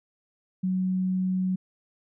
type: tone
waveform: sine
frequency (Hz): 185.8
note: F#3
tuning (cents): +7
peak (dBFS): -23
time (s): 0.63-1.56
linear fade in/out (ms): 10
effects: none